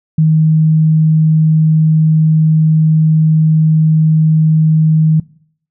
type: tone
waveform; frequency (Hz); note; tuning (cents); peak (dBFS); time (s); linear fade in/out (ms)
sine; 157.4; D#3; +20; -6; 0.18-5.2; 5
effects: noise-tail reverb RT60 0.6 s tail -22 dB re dry